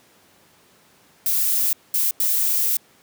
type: noise bursts at uneven times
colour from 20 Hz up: violet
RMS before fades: -20 dBFS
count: 3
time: 1.26-1.73 / 1.94-2.11 / 2.2-2.77 s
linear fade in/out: 2 ms
effects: pink hiss -55 dBFS RMS until 3.02 s + high-pass 150 Hz 12 dB/octave